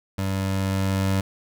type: tone with level ramp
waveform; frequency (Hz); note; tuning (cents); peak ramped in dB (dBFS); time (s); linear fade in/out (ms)
25% pulse; 96.4; G2; -28; -20 to -16; 0.18-1.21; 5
effects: none